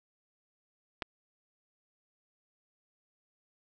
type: clicks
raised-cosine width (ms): 0.3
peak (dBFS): -17 / -27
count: 2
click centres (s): 1.022 / 1.025
effects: none